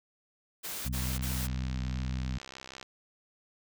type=noise bursts; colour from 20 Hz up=white; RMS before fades=-38 dBFS; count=3; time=0.63-1.476 s; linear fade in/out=20 ms; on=260 ms; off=33 ms
type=harmonic tone; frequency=63.6 Hz; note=C2; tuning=48 cents flat; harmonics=1 / 2 / 3 / 4; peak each=-33 / -36 / -40 / -45 dBFS; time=0.85-2.38 s; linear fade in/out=5 ms
type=click train; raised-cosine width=0.2 ms; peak=-26 dBFS; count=124; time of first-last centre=0.95-2.828 s; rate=65.5 Hz
effects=none